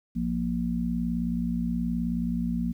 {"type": "harmonic tone", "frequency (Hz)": 58.9, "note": "A#1", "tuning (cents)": 19, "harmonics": [1, 3, 4], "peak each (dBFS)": [-34, -29, -28], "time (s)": [0.15, 2.73], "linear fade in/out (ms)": 20, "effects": ["10-bit"]}